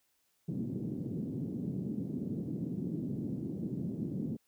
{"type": "band-pass noise", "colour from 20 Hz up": "pink", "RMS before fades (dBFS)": -37, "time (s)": [0.48, 4.37], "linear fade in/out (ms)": 10, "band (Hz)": [140, 300], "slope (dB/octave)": 24, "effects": ["white hiss -75 dBFS RMS until 4.47 s"]}